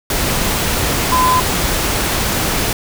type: tone in noise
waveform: sine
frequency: 1016 Hz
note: B5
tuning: 49 cents sharp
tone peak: -11 dBFS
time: 1.12-1.4 s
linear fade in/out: 2 ms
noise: pink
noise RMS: -17 dBFS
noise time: 0.1-2.73 s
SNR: +3 dB
effects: none